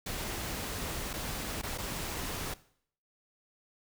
pink noise with dropouts, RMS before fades -37 dBFS, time 0.06-2.54 s, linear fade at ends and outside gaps 5 ms, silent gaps 1.132-1.137 / 1.616-1.633 / 1.777-1.783 s, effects noise-tail reverb RT60 0.6 s tail -18 dB re dry

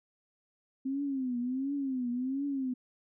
sine tone with vibrato, 261.7 Hz, C4, in tune, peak -30 dBFS, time 0.85-2.74 s, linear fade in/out 10 ms, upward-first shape triangle, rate 1.4 Hz, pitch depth 160 cents each way, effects none

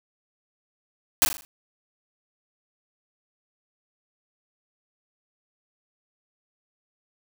white noise with echo, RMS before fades -17 dBFS, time 1.22-1.25 s, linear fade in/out 0 ms, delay 40 ms, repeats 5, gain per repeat -7 dB, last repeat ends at 1.45 s, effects none

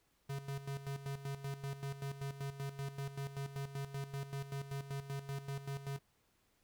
square tone with tremolo, 138.59 Hz, C#3, in tune, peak -39 dBFS, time 0.29-5.99 s, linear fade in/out 10 ms, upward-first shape square, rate 5.2 Hz, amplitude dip 70%, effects pink hiss -75 dBFS RMS until 6.63 s

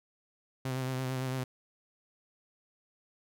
sawtooth tone with vibrato, 130 Hz, C3, 11 cents flat, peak -28 dBFS, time 0.65-1.44 s, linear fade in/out 5 ms, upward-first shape sine, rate 8.9 Hz, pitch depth 29 cents each way, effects none

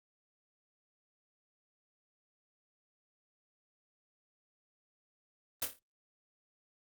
white noise with echo, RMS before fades -33 dBFS, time 5.62-5.65 s, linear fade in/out 2 ms, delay 28 ms, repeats 5, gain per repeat -7 dB, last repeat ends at 5.79 s, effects Opus 32 kbps

